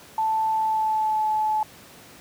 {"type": "tone with pitch glide", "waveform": "sine", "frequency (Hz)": [880, 861.9], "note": ["A5", "A5"], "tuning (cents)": [0, -36], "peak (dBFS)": -20, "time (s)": [0.18, 1.63], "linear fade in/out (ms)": 2, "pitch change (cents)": -36, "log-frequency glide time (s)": [0.5, 1.27], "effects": ["pink hiss -47 dBFS RMS until 2.2 s", "high-pass 100 Hz 12 dB/octave"]}